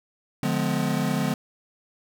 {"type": "chord", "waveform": "square", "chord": "D diminished seventh", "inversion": "none", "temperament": "just", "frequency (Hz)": [146.83, 176.2, 211.4, 253.7], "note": ["D3", "F3", "Ab3", "Cb4"], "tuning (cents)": [0, 16, 31, 47], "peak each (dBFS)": -29, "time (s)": [0.43, 1.34], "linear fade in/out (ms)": 2, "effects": []}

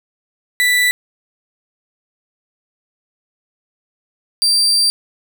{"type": "tone pair in turn", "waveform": "35% pulse", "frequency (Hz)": [1975.5, 4699], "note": ["B6", "D8"], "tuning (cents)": [0, 0], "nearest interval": "octave + minor third", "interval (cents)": 1500, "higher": "second", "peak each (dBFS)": [-10, -10], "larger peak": "neither", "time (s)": [[0.6, 0.91], [4.42, 4.9]], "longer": "second", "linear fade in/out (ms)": 0, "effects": []}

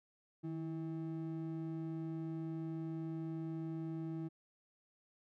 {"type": "ring-modulated tone", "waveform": "triangle", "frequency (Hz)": 241.6, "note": "B3", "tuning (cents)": -38, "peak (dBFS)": -34, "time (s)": [0.43, 4.29], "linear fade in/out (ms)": 20, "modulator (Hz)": 84.1, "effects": []}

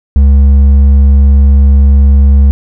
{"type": "tone with hard clipping", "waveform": "sine", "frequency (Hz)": 69.3, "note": "C#2", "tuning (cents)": 0, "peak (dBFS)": -3, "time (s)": [0.16, 2.51], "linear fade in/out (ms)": 0, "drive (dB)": 4, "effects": []}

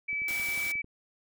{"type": "tone", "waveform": "sine", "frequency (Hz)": 2300, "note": "D7", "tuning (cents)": -37, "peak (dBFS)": -29, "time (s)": [0.08, 0.82], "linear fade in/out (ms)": 10}
{"type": "click train", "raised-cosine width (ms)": 3, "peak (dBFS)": -38, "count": 9, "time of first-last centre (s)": [0.13, 0.844], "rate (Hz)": 11.2}
{"type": "noise", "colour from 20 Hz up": "white", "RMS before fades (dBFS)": -39, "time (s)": [0.28, 0.72], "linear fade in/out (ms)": 2}
{"effects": []}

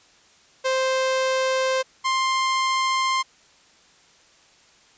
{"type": "tone pair in turn", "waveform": "sawtooth", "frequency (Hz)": [523.3, 1052.4], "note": ["C5", "C6"], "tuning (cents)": [0, 10], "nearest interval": "octave", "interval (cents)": 1210, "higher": "second", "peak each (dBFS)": -16, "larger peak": "neither", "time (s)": [[0.64, 1.83], [2.04, 3.23]], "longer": "neither", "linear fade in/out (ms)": 20, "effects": ["white hiss -55 dBFS RMS until 4.97 s", "resampled to 16000 Hz"]}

